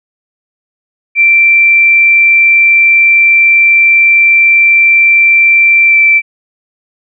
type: tone with pitch glide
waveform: sine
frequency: 2349 to 2333 Hz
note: D7 to D7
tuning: 0 to -12 cents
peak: -3 dBFS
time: 1.15-6.22 s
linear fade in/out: 50 ms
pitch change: -12 cents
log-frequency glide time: 5.87-5.96 s
effects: none